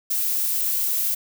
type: noise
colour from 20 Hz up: violet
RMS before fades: -23 dBFS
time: 0.1-1.15 s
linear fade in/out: 10 ms
effects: none